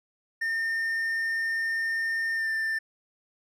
triangle tone with pitch glide, 1815 to 1784.9 Hz, A#6 to A6, -47 to +24 cents, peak -24 dBFS, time 0.41-2.79 s, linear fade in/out 10 ms, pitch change -29 cents, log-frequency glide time 2.35-2.49 s, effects none

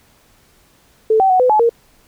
sine tone with pitch steps, 439.1 / 768 / 741 / 503 / 855 / 466.3 Hz, A4 / G5 / F#5 / B4 / A5 / A#4, -4 / -36 / +2 / +32 / -50 / +1 cents, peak -9 dBFS, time 1.1-1.694 s, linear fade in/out 5 ms, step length 99 ms, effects pink hiss -53 dBFS RMS until 2.07 s

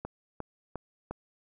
click train, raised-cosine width 1 ms, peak -22 dBFS, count 4, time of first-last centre 0.05-1.11 s, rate 2.83 Hz, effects none

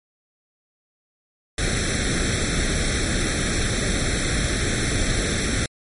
pink noise with comb filter, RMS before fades -22 dBFS, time 1.58-5.66 s, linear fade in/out 2 ms, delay 0.52 ms, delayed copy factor +0.85, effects MP3 48 kbps

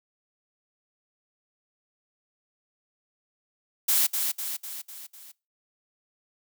blue noise with echo, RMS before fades -22 dBFS, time 3.88-4.07 s, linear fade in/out 10 ms, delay 250 ms, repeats 5, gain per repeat -5 dB, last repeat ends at 5.32 s, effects noise-tail reverb RT60 0.3 s tail -24 dB re dry

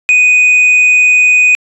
triangle tone, 2489 Hz, D#7, in tune, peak -3 dBFS, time 0.09-1.55 s, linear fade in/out 0 ms, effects resampled to 24000 Hz

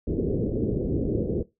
white low-pass noise, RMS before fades -26 dBFS, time 0.07-1.43 s, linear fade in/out 10 ms, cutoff 470 Hz, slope 48 dB/octave, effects noise-tail reverb RT60 0.2 s tail -18 dB re dry

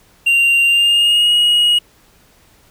triangle tone with pitch glide, 2772 to 2890 Hz, F7 to F#7, -14 to -41 cents, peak -8 dBFS, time 0.26-1.79 s, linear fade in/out 10 ms, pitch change +73 cents, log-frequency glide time 0.64-1.33 s, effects pink hiss -51 dBFS RMS until 2.7 s

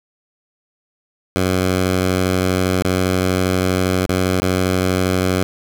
10% pulse tone with dropouts, 92.5 Hz, F#2, in tune, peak -7 dBFS, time 1.36-5.43 s, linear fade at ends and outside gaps 0 ms, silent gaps 2.823-2.848 / 4.062-4.093 / 4.401-4.42 s, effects none

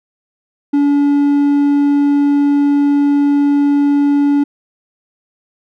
triangle tone, 286 Hz, D4, 46 cents flat, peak -7 dBFS, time 0.73-4.44 s, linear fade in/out 10 ms, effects none

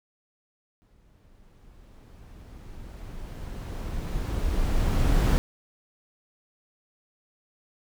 brown noise with exponential growth, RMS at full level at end -19 dBFS, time 0.82-5.38 s, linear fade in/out 0 ms, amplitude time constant 990 ms, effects none

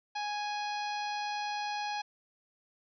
harmonic tone, 830.6 Hz, G#5, in tune, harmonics 1 / 2 / 3 / 4 / 5 / 6 / 7, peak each -34 / -43 / -43 / -47 / -45 / -48 / -53 dBFS, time 0.15-2.02 s, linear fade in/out 10 ms, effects none

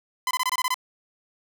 sawtooth tone bursts, 1016 Hz, B5, 49 cents sharp, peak -18 dBFS, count 8, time 0.27-0.743 s, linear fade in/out 2 ms, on 39 ms, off 23 ms, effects none

